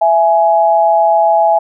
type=tone pair together; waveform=sine; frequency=664.3 / 837 Hz; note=E5 / G#5; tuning=+13 / +13 cents; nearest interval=major third; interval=400 cents; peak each=-10 dBFS; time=0.01-1.59 s; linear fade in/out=10 ms; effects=none